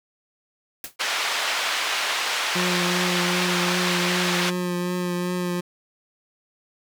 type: noise with exponential decay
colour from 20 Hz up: white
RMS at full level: -29 dBFS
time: 0.84-0.96 s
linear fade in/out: 2 ms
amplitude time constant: 24 ms
type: band-pass noise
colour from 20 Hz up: white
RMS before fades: -25 dBFS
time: 0.99-4.51 s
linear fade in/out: 20 ms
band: 710 to 3500 Hz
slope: 12 dB/octave
type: tone with vibrato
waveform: 25% pulse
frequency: 178.3 Hz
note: F3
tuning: 36 cents sharp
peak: -20 dBFS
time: 2.55-5.61 s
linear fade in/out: 10 ms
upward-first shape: triangle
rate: 2.6 Hz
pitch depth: 20 cents each way
effects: none